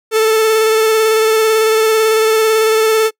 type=tone with vibrato; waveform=45% pulse; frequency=440 Hz; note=A4; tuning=in tune; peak=-9 dBFS; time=0.11-3.11 s; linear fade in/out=50 ms; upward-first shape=square; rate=18 Hz; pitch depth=17 cents each way; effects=noise-tail reverb RT60 0.1 s tail -25 dB re dry